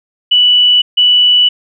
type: tone bursts at uneven times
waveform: sine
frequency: 2960 Hz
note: F#7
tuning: in tune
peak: -5 dBFS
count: 2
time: 0.31-0.82 / 0.97-1.49 s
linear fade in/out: 10 ms
effects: none